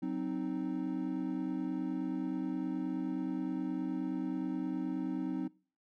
triangle chord, C diminished, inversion second, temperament equal, 185 / 261.6 / 311.1 Hz, Gb3 / C4 / Eb4, 0 / 0 / 0 cents, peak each -37 / -34 / -35 dBFS, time 0.02-5.48 s, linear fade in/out 10 ms, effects noise-tail reverb RT60 0.4 s tail -23 dB re dry + tanh soft clip ceiling -22 dBFS

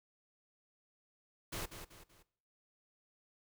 pink noise with echo, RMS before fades -41 dBFS, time 1.52-1.66 s, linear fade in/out 10 ms, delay 190 ms, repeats 3, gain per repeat -8 dB, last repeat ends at 2.23 s, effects noise-tail reverb RT60 0.6 s tail -19 dB re dry

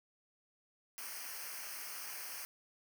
white noise with comb filter, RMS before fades -45 dBFS, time 0.98-2.45 s, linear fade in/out 0 ms, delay 0.27 ms, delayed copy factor -0.85, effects none

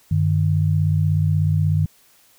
sine tone pair together, 96.2 / 152.71 Hz, G2 / D#3, -32 / -32 cents, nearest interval minor sixth, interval 800 cents, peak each -18 dBFS, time 0.11-1.86 s, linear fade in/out 5 ms, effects white hiss -55 dBFS RMS until 2.38 s

